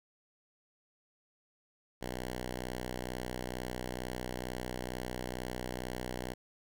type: tone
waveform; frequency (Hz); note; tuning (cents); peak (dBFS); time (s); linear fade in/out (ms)
5% pulse; 62.2; B1; +13; -26; 2.01-6.34; 10
effects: none